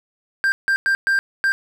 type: tone bursts at uneven times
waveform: triangle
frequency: 1584 Hz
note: G6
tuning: 18 cents sharp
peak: -13 dBFS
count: 5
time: 0.44-0.52 / 0.68-0.76 / 0.86-0.95 / 1.07-1.19 / 1.44-1.52 s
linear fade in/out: 0 ms
effects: none